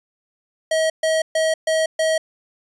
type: tone bursts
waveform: square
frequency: 638 Hz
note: D#5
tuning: 43 cents sharp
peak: -17 dBFS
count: 5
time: 0.71-2.18 s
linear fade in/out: 5 ms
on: 190 ms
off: 130 ms
effects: resampled to 24000 Hz